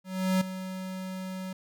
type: tone with ADSR envelope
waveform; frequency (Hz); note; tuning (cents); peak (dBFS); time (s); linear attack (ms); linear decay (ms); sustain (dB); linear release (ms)
square; 187.2; F#3; +20; -22; 0.04-1.53; 370; 7; -13; 5
effects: none